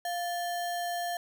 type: tone with sample-and-hold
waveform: sine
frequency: 698.5 Hz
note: F5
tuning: in tune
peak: -30 dBFS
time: 0.05-1.17 s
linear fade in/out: 2 ms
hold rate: 2450 Hz
effects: none